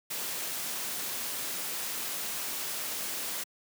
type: noise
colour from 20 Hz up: white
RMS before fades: -35 dBFS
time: 0.1-3.44 s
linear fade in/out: 10 ms
effects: high-pass 150 Hz 12 dB/octave